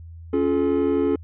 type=chord; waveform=triangle; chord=Db augmented; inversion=none; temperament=equal with one note detuned; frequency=277.2 / 349.2 / 428.7 Hz; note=Db4 / F4 / A4; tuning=0 / 0 / -45 cents; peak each=-20 / -22 / -20 dBFS; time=0.33-1.16 s; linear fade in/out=5 ms; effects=added 83 Hz sine -37 dBFS peak until 1.23 s + resampled to 8000 Hz